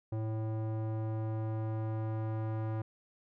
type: tone with low-pass filter sweep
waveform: square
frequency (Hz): 110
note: A2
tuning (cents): 0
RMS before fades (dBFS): -35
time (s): 0.12-2.82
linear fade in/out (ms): 5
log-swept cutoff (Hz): 660 to 1100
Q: 0.94
effects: none